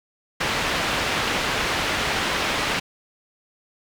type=low-pass noise; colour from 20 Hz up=white; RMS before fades=-24 dBFS; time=0.4-2.8 s; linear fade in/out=10 ms; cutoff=2800 Hz; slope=12 dB/octave; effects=none

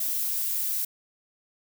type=noise; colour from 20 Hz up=violet; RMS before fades=-28 dBFS; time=0-0.85 s; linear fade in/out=5 ms; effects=none

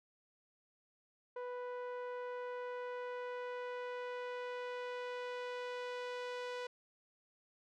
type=tone with low-pass filter sweep; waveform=sawtooth; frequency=493.9 Hz; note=B4; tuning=in tune; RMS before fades=-43 dBFS; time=1.36-6.67 s; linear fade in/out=5 ms; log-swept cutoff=1200 to 4400 Hz; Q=0.81; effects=none

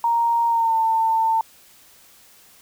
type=tone with pitch glide; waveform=sine; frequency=932.3 to 896.9 Hz; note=A#5 to A5; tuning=0 to +33 cents; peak=-16 dBFS; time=0.04-1.41 s; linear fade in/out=2 ms; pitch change=-67 cents; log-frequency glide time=0.48-0.77 s; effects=white hiss -51 dBFS RMS until 2.61 s

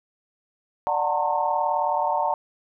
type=tone cluster; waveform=sine; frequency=590 / 738 / 877 / 916 / 1074 Hz; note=D5 / F#5 / A5 / A#5 / C6; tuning=+8 / -5 / -6 / -31 / +45 cents; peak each=-28 / -26 / -30 / -24 / -32 dBFS; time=0.87-2.34 s; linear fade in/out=0 ms; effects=none

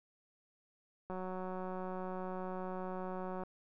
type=click train; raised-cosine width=1 ms; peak=-29 dBFS; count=433; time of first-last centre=1.1-3.435 s; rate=185 Hz; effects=none

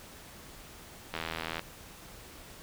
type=click train; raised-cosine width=0.3 ms; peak=-18 dBFS; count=38; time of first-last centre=1.14-1.594 s; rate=81.5 Hz; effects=pink hiss -50 dBFS RMS until 2.62 s

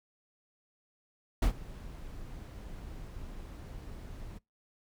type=noise with ADSR envelope; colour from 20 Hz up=brown; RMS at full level=-23 dBFS; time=1.42-4.39 s; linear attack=7 ms; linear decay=95 ms; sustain=-21 dB; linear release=19 ms; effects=noise-tail reverb RT60 0.2 s tail -25 dB re dry

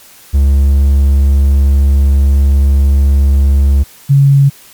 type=tone pair in turn; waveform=triangle / sine; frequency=69.3 / 139.08 Hz; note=C#2 / C#3; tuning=0 / +6 cents; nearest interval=octave; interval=1206 cents; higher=second; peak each=-3 dBFS; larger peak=neither; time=0.33-3.84 / 4.09-4.5 s; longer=first; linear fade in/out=20 ms; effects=white hiss -39 dBFS RMS until 4.73 s + MP3 96 kbps

